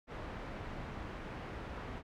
pink low-pass noise, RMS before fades -44 dBFS, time 0.07-2.03 s, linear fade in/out 50 ms, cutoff 1900 Hz, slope 12 dB/octave, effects none

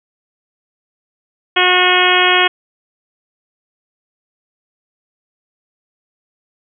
harmonic tone, 363.1 Hz, F#4, 33 cents flat, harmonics 1 / 2 / 3 / 4 / 5 / 6 / 7 / 8 / 9, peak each -18 / -18 / -18 / -18 / -18 / -18 / -18 / -18 / -18 dBFS, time 1.56-2.48 s, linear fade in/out 10 ms, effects none

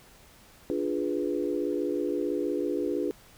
sine chord, D diminished seventh, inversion none, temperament equal, 293.7 / 349.2 / 415.3 / 493.9 Hz, D4 / F4 / Ab4 / Cb5, 0 / 0 / 0 / 0 cents, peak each -31 / -31 / -32 / -34 dBFS, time 0.7-3.11 s, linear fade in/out 0 ms, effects pink hiss -55 dBFS RMS until 3.37 s

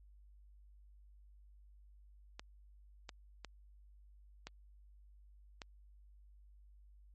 clicks, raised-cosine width 0.2 ms, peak -28 dBFS, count 5, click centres 2.395 / 3.092 / 3.447 / 4.47 / 5.618 s, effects added 50 Hz sine -58 dBFS peak until 7.14 s + MP3 32 kbps

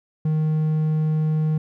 triangle tone, 155.56 Hz, D#3, in tune, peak -16 dBFS, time 0.25-1.58 s, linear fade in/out 5 ms, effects none

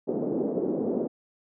pink band-pass noise, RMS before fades -28 dBFS, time 0.07-1.08 s, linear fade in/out 20 ms, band 230 to 490 Hz, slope 24 dB/octave, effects none

